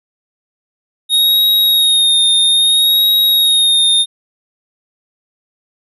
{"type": "tone with vibrato", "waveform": "square", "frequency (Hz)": 3729, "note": "A#7", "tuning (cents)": 0, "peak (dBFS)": -9, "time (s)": [1.09, 4.06], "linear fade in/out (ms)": 50, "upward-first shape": "sine", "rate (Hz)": 0.61, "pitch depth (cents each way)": 34, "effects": []}